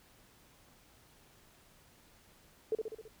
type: tone with echo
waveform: sine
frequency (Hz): 440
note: A4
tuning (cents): 0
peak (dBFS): -28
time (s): 2.72-2.75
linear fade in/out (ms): 2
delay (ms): 66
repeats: 5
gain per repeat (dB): -4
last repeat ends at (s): 3.08
effects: pink hiss -63 dBFS RMS until 3.2 s